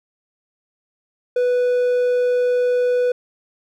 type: tone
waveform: triangle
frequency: 493.9 Hz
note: B4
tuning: in tune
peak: -13 dBFS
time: 1.36-3.12 s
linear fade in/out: 5 ms
effects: none